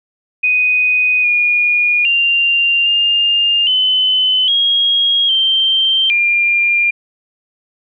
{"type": "tone with pitch steps", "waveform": "sine", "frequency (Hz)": [2493, 2437, 2783, 2811, 3032, 3277, 3138, 2398], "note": ["D#7", "D#7", "F7", "F7", "F#7", "G#7", "G7", "D7"], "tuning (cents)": [3, -37, -7, 11, 42, -24, 1, 36], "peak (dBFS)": -10, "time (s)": [0.43, 6.91], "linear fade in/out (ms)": 10, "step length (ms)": 810, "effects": []}